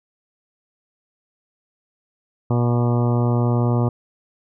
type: harmonic tone with a mistuned harmonic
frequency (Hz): 120.3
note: B2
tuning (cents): -45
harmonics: 1 / 2 / 3 / 4 / 5 / 6 / 7 / 8 / 9 / 10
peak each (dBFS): -17 / -23 / -27 / -29 / -31 / -33 / -34 / -35 / -36 / -37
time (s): 2.5-3.89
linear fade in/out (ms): 5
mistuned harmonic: 9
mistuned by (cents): +17
effects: none